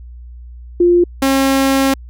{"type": "tone pair in turn", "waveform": ["sine", "sawtooth"], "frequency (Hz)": [350, 270], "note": ["F4", "C#4"], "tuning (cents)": [4, -45], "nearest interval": "major third", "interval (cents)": 449, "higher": "first", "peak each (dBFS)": -7, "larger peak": "neither", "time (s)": [[0.8, 1.04], [1.22, 1.94]], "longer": "second", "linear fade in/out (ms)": 5, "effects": ["added 60 Hz sine -31 dBFS peak until 2.09 s"]}